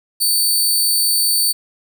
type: tone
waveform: 15% pulse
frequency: 4545 Hz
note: C#8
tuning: 42 cents sharp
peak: -7 dBFS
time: 0.2-1.53 s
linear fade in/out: 20 ms
effects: 8-bit